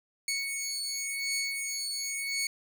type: beating tone pair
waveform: 15% pulse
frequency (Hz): 2217 / 2217.93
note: C#7 / C#7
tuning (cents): 0 / 0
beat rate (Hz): 0.93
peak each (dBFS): -28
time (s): 0.28-2.47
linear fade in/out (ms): 2
effects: none